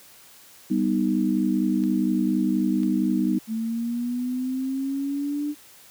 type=chord; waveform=sine; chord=G augmented; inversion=none; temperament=equal; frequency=196 / 246.9 / 311.1 Hz; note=G3 / B3 / D#4; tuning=0 / 0 / 0 cents; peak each=-24 dBFS; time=0.7-3.39 s; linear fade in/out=10 ms
type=clicks; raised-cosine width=0.2 ms; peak=-27 dBFS; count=2; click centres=1.838 / 2.833 s
type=linear sweep; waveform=sine; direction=up; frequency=220 to 297 Hz; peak=-24 dBFS; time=3.47-5.55 s; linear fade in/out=50 ms
effects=white hiss -50 dBFS RMS until 5.9 s + high-pass 60 Hz 12 dB/octave